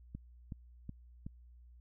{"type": "click train", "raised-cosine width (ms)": 5, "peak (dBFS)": -30, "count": 4, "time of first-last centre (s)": [0.15, 1.265], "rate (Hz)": 2.69, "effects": ["added 60 Hz sine -55 dBFS peak until 1.8 s"]}